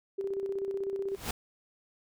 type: tone with tremolo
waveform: sine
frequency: 392 Hz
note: G4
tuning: in tune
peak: -29 dBFS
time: 0.18-1.16 s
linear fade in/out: 10 ms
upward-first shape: square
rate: 16 Hz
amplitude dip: 45%
type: noise with exponential growth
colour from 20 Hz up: pink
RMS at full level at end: -30 dBFS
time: 1.07-1.31 s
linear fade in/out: 5 ms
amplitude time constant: 51 ms
effects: none